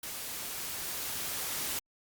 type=noise with level ramp; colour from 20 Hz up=white; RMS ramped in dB=-40 to -34 dBFS; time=0.03-1.79 s; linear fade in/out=2 ms; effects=Opus 48 kbps